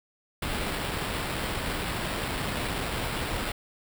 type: noise with sample-and-hold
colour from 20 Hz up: pink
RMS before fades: -31 dBFS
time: 0.42-3.52 s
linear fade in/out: 5 ms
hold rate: 6300 Hz
effects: none